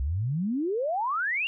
sine exponential sweep, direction up, 61.74 to 2859 Hz, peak -25 dBFS, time 0-1.47 s, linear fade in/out 0 ms, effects none

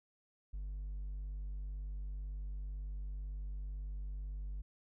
sine tone with hard clipping, 49 Hz, G1, in tune, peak -40 dBFS, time 0.53-4.62 s, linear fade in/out 10 ms, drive 2 dB, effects none

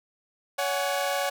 sawtooth chord, C# suspended fourth, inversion none, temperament equal with one note detuned, 563.4 / 740 / 830.6 Hz, C#5 / F#5 / G#5, +28 / 0 / 0 cents, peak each -24 / -26 / -30 dBFS, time 0.58-1.3 s, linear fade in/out 10 ms, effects none

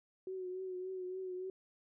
sine tone with vibrato, 370.9 Hz, F#4, 4 cents sharp, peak -39 dBFS, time 0.27-1.5 s, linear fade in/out 2 ms, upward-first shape triangle, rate 3.5 Hz, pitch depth 42 cents each way, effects none

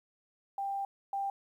sine tone pair in turn, 791 / 791 Hz, G5 / G5, +15 / +15 cents, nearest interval unison, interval 0 cents, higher neither, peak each -32 / -31 dBFS, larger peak second, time 0.58-0.85 / 1.13-1.3 s, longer first, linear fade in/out 2 ms, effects 11-bit

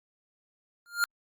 square tone with exponential growth, 1404 Hz, F6, 9 cents sharp, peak -20 dBFS, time 0.86-1.04 s, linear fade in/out 0 ms, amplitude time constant 39 ms, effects Opus 48 kbps

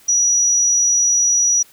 sine tone, 5830 Hz, F#8, 26 cents flat, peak -12 dBFS, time 0.08-1.63 s, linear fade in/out 10 ms, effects white hiss -49 dBFS RMS until 1.72 s

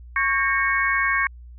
harmonic tone with a mistuned harmonic, 368.2 Hz, F#4, 8 cents flat, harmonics 3 / 4 / 5 / 6, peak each -24 / -24 / -24 / -24 dBFS, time 0.16-1.27 s, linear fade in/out 2 ms, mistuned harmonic 4, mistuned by +150 cents, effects added 60 Hz sine -39 dBFS peak until 1.58 s

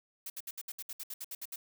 blue noise bursts, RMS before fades -41 dBFS, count 13, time 0.26-1.56 s, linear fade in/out 5 ms, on 40 ms, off 65 ms, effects none

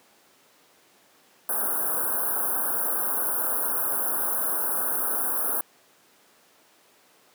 white band-stop noise, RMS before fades -26 dBFS, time 1.49-5.61 s, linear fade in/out 2 ms, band 1600 to 9700 Hz, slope 96 dB/octave, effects pink hiss -58 dBFS RMS until 7.34 s + high-pass 300 Hz 12 dB/octave

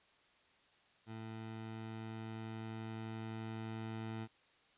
20% pulse tone with level ramp, 111.5 Hz, A2, 23 cents sharp, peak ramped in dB -40 to -36 dBFS, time 1.06-4.28 s, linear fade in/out 50 ms, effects white hiss -69 dBFS RMS until 4.77 s + resampled to 8000 Hz

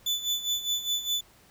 35% pulse tone with tremolo, 3488 Hz, A7, 16 cents flat, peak -22 dBFS, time 0.06-1.21 s, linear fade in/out 5 ms, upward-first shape sine, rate 4.9 Hz, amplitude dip 75%, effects pink hiss -58 dBFS RMS until 1.5 s

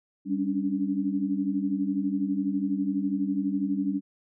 sine tone cluster, 196.9 / 278.9 / 291 Hz, G3 / C#4 / D4, +8 / +11 / -16 cents, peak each -29 dBFS, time 0.25-4.01 s, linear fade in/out 50 ms, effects none

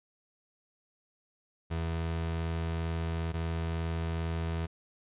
30% pulse tone pair in turn, 82.41 / 82.41 Hz, E2 / E2, 0 / 0 cents, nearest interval unison, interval 0 cents, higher neither, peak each -28 dBFS, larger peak neither, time 1.7-3.33 / 3.33-4.67 s, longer first, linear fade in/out 20 ms, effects resampled to 8000 Hz

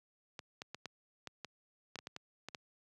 clicks, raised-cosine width 0.2 ms, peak -26 dBFS, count 12, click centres 0.392 / 0.619 / 0.746 / 0.857 / 1.273 / 1.447 / 1.957 / 1.989 / 2.071 / 2.164 / 2.486 / 2.548 s, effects high-pass 100 Hz 12 dB/octave

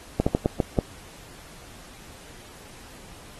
slowing click train, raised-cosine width 2 ms, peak -6 dBFS, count 6, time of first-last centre 0.2-0.788 s, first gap 65 ms, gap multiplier 1.3, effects pink hiss -47 dBFS RMS until 3.39 s + AAC 32 kbps

